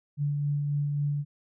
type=tone with tremolo; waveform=sine; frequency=144.9 Hz; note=D3; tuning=23 cents flat; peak=-24 dBFS; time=0.17-1.25 s; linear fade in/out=50 ms; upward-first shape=sine; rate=3.7 Hz; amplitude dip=25%; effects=none